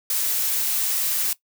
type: noise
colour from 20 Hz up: blue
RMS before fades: -23 dBFS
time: 0.1-1.33 s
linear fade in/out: 2 ms
effects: noise-tail reverb RT60 0.1 s tail -18 dB re dry